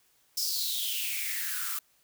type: noise with high-pass filter sweep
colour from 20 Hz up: blue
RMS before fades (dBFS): -32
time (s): 0.37-1.79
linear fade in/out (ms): 5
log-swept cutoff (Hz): 5400 to 1200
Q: 7.3
effects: white hiss -67 dBFS RMS until 2.03 s